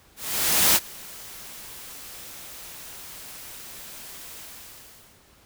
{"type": "noise with ADSR envelope", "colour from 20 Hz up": "white", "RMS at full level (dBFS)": -17, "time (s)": [0.16, 5.23], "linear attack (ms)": 590, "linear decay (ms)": 46, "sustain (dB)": -24, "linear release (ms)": 850, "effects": ["pink hiss -56 dBFS RMS until 5.45 s"]}